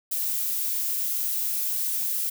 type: noise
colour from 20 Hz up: violet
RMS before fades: -27 dBFS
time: 0.11-2.3 s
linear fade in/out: 10 ms
effects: none